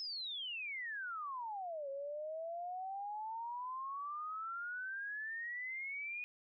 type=exponential two-way sweep; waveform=sine; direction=down then up; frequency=5274 to 543 to 2478 Hz; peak=-40 dBFS; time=0-6.24 s; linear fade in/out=0 ms; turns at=1.89 s; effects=none